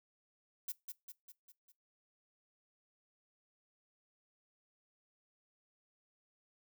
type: noise with echo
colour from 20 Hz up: violet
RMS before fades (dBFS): -40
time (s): 0.68-0.72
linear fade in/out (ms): 5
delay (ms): 200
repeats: 5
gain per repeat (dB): -5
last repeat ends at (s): 1.72
effects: noise-tail reverb RT60 0.2 s tail -21 dB re dry

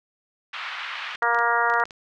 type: band-pass noise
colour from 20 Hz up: pink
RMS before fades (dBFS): -33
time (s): 0.53-1.16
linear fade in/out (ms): 5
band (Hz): 1100 to 3300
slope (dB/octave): 24
type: clicks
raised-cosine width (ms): 0.2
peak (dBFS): -23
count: 9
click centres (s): 1.152 / 1.228 / 1.347 / 1.389 / 1.7 / 1.739 / 1.8 / 1.855 / 1.908
type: harmonic tone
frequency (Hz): 235.3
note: A#3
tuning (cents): +16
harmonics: 2 / 3 / 4 / 5 / 6 / 7 / 8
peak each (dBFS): -30 / -27 / -24 / -26 / -24 / -29 / -28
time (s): 1.22-1.84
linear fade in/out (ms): 2
effects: none

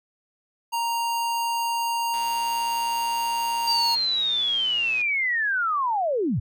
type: tone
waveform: square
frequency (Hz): 932.3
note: A#5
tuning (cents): 0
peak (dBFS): -24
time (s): 0.72-3.96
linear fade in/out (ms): 20
type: click train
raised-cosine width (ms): 0.2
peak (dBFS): -24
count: 343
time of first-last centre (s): 2.14-5.014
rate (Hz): 119
type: linear sweep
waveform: sine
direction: down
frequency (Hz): 4732 to 83.1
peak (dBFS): -21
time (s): 3.67-6.4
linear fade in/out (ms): 10
effects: none

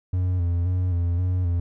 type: tone with vibrato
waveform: triangle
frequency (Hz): 88.7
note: F2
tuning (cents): +27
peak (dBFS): -18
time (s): 0.13-1.6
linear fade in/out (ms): 5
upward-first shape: square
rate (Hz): 1.9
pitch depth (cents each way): 45
effects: none

